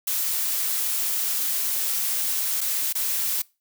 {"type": "noise with dropouts", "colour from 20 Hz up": "blue", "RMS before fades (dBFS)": -25, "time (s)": [0.07, 3.42], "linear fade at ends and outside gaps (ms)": 5, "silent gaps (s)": [[2.608, 2.612], [2.927, 2.951]], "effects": ["noise-tail reverb RT60 0.3 s tail -24 dB re dry"]}